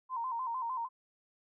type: tone with vibrato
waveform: sine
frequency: 978 Hz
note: B5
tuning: 17 cents flat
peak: -33 dBFS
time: 0.09-0.89 s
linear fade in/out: 50 ms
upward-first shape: square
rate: 6.6 Hz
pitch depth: 91 cents each way
effects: none